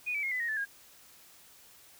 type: tone with pitch steps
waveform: sine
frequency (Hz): 2468 / 2303 / 2149 / 2005 / 1870.4 / 1745.1 / 1628.3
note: D#7 / D7 / C7 / B6 / A#6 / A6 / G#6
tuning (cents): -15 / -34 / +46 / +26 / +5 / -15 / -35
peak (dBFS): -30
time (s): 0.06-0.655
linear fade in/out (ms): 20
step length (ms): 85
effects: white hiss -57 dBFS RMS until 1.99 s